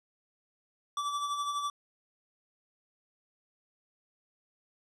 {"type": "tone with tremolo", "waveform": "square", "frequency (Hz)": 1158, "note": "D6", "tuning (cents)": -25, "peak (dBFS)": -30, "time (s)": [0.97, 1.7], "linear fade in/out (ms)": 2, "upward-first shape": "sine", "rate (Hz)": 12, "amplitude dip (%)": 45, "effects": ["low-pass 8000 Hz 12 dB/octave"]}